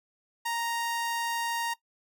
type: tone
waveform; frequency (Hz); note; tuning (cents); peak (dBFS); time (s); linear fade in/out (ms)
sawtooth; 932.3; A#5; 0; -25; 0.45-1.74; 10
effects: noise-tail reverb RT60 0.1 s tail -19 dB re dry